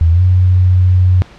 sine tone with pitch glide, 82.41 to 91.44 Hz, E2 to F#2, 0 to -20 cents, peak -6 dBFS, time 0.01-1.22 s, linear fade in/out 0 ms, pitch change +180 cents, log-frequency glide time 0.11-0.21 s, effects pink hiss -40 dBFS RMS until 1.38 s + low-pass 4000 Hz 12 dB/octave

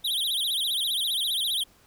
square tone with vibrato, 3501 Hz, A7, 9 cents flat, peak -25 dBFS, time 0.04-1.64 s, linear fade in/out 10 ms, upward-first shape sine, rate 15 Hz, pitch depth 210 cents each way, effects pink hiss -59 dBFS RMS until 1.86 s

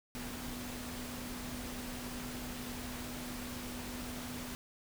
sine tone in noise, 246.4 Hz, B3, 4 cents flat, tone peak -44 dBFS, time 0.15-4.55 s, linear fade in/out 0 ms, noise pink, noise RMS -44 dBFS, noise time 0.15-4.55 s, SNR -3 dB, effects none

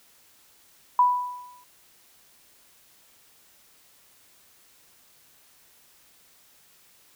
sine tone with exponential decay, 987.8 Hz, B5, in tune, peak -13 dBFS, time 0.99-1.64 s, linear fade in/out 2 ms, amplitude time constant 140 ms, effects white hiss -58 dBFS RMS until 7.15 s

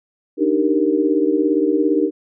sine chord, Eb major seventh, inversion third, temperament equal, 293.7 / 311.1 / 392 / 466.2 Hz, D4 / Eb4 / G4 / Bb4, 0 / 0 / 0 / 0 cents, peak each -20 / -18 / -20 / -21 dBFS, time 0.37-2.11 s, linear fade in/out 50 ms, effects none

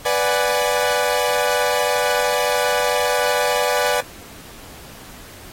sawtooth chord, G# half-diminished seventh, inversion first, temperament equal, 493.9 / 587.3 / 740 / 830.6 Hz, B4 / D5 / F#5 / G#5, 0 / 0 / 0 / 0 cents, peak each -17 / -17 / -21 / -20 dBFS, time 0.05-4.01 s, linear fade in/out 10 ms, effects pink hiss -41 dBFS RMS until 5.52 s + AAC 48 kbps

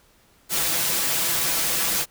white noise with comb filter, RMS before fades -23 dBFS, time 0.49-2.06 s, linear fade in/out 50 ms, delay 6 ms, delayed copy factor +0.6, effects pink hiss -58 dBFS RMS until 2.1 s

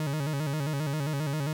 40% pulse tone with vibrato, 146.83 Hz, D3, in tune, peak -27 dBFS, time 0-1.53 s, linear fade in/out 2 ms, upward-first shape square, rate 7.5 Hz, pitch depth 96 cents each way, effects none

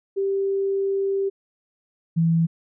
sine tone pair in turn, 392 / 165.19 Hz, G4 / E3, 0 / +4 cents, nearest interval octave + minor third, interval 1496 cents, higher first, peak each -20 / -16 dBFS, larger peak second, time 0.16-1.3 / 2.16-2.47 s, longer first, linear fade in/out 20 ms, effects none

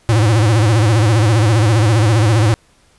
square tone with vibrato, 110 Hz, A2, in tune, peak -10 dBFS, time 0.09-2.54 s, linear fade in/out 0 ms, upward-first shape sine, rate 15 Hz, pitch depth 140 cents each way, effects pink hiss -53 dBFS RMS until 2.98 s + resampled to 24000 Hz

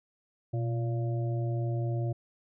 harmonic tone with a mistuned harmonic, 115.5 Hz, A#2, 16 cents flat, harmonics 1 / 3 / 5 / 6, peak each -28 / -38 / -42 / -44 dBFS, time 0.53-2.13 s, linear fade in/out 10 ms, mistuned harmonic 1, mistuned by +81 cents, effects none

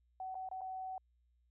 sine tone with dropouts, 753 Hz, F#5, 30 cents sharp, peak -40 dBFS, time 0.2-0.98 s, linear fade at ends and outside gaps 2 ms, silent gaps 0.345-0.352 / 0.489-0.513 / 0.609-0.615 s, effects added 60 Hz sine -70 dBFS peak until 1.5 s

